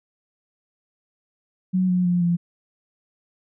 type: tone with pitch steps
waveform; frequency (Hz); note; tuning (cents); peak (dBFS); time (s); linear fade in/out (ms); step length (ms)
sine; 185 / 180.77 / 176.65 / 172.61; F#3 / F#3 / F3 / F3; 0 / -40 / +20 / -20; -17; 1.73-2.37; 20; 160
effects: none